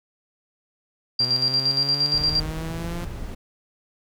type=tone with tremolo; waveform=sine; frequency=4744 Hz; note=D8; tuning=17 cents sharp; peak=-17 dBFS; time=1.19-2.4 s; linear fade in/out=5 ms; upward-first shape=square; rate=8.6 Hz; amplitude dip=60%
type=exponential sweep; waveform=sawtooth; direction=up; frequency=123.47 to 174.61 Hz; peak=-26 dBFS; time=1.2-3.05 s; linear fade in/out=5 ms
type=noise; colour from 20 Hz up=brown; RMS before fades=-32 dBFS; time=2.13-3.35 s; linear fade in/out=10 ms
effects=none